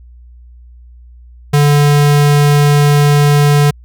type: tone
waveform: square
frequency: 145.6 Hz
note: D3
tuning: 15 cents flat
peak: -7 dBFS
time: 1.53-3.71 s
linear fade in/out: 10 ms
effects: added 60 Hz sine -35 dBFS peak until 3.84 s